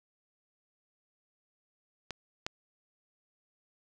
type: clicks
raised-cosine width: 0.2 ms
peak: -20 / -16 dBFS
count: 2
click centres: 2.107 / 2.465 s
effects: none